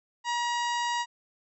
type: harmonic tone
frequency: 955 Hz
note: A#5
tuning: 42 cents sharp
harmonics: 1 / 2 / 3 / 4 / 5 / 6 / 7 / 8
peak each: -28 / -34 / -38 / -40 / -42 / -44 / -45 / -46 dBFS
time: 0.24-1.06 s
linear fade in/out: 50 ms
effects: none